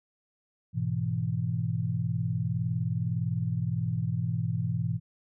sine chord, E major, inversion first, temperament equal with one note detuned, 103.83 / 123.47 / 165.29 Hz, G#2 / B2 / E3, 0 / 0 / +5 cents, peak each -32 / -30 / -31 dBFS, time 0.73-5 s, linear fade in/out 50 ms, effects none

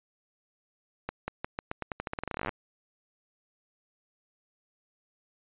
accelerating click train, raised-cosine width 0.5 ms, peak -17 dBFS, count 24, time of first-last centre 1.09-2.492 s, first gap 190 ms, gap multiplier 0.87, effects resampled to 8000 Hz

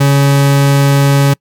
40% pulse tone, 140 Hz, C#3, 18 cents sharp, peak -5 dBFS, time 0-1.34 s, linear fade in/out 10 ms, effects noise-tail reverb RT60 0.1 s tail -26 dB re dry + MP3 96 kbps

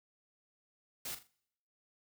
white noise with echo, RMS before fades -41 dBFS, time 1.05-1.15 s, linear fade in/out 5 ms, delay 41 ms, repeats 3, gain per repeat -10 dB, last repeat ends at 1.273 s, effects noise-tail reverb RT60 0.8 s tail -26 dB re dry

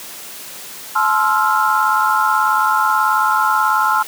sine chord, F major seventh, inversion first, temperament equal with one note detuned, 858.9 / 1046.5 / 1318.5 / 1396.9 Hz, A5 / C6 / E6 / F6, -42 / 0 / 0 / 0 cents, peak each -18 dBFS, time 0.95-4.03 s, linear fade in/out 10 ms, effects white hiss -33 dBFS RMS until 4.07 s + high-pass 150 Hz 12 dB/octave

